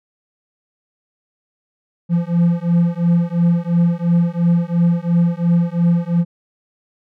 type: beating tone pair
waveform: triangle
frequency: 170.1 / 173 Hz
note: F3 / F3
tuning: -45 / -16 cents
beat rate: 2.9 Hz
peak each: -14 dBFS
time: 2.09-6.25 s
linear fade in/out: 50 ms
effects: none